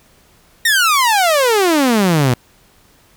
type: exponential sweep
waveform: sawtooth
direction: down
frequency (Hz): 1889 to 117.9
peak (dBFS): -7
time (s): 0.65-2.34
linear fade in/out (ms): 5
effects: pink hiss -51 dBFS RMS until 3.16 s